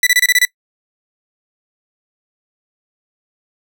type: tone bursts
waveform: sawtooth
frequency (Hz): 1975.5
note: B6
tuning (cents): 0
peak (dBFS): -5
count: 7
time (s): 0.03-0.451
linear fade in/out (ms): 2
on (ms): 37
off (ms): 27
effects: noise-tail reverb RT60 0.1 s tail -23 dB re dry